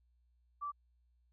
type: tone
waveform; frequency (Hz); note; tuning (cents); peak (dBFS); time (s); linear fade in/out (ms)
sine; 1163; D6; -17; -37; 0.61-0.72; 20
effects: added 60 Hz sine -69 dBFS peak until 1.32 s